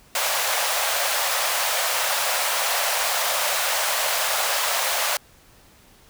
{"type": "high-pass noise", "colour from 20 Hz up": "pink", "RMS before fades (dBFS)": -23, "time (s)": [0.15, 5.17], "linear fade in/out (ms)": 2, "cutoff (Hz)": 550, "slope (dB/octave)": 48, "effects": ["pink hiss -53 dBFS RMS until 6.09 s"]}